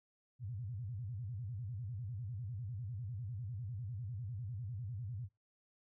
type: tone with vibrato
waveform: sine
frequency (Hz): 110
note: A2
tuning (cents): 0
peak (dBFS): -40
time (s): 0.39-5.29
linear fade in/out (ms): 50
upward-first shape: square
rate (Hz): 10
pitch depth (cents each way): 220
effects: noise-tail reverb RT60 0.2 s tail -21 dB re dry